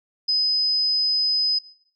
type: tone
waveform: sine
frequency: 5030 Hz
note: D#8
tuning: 18 cents sharp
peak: -18 dBFS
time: 0.28-1.59 s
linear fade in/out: 10 ms
effects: noise-tail reverb RT60 0.6 s tail -18 dB re dry